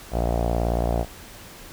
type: tone with low-pass filter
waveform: sawtooth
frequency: 58.27 Hz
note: A#1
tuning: in tune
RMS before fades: -23 dBFS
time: 0.11-1.06 s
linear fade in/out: 50 ms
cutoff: 680 Hz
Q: 4.6
effects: pink hiss -43 dBFS RMS until 1.72 s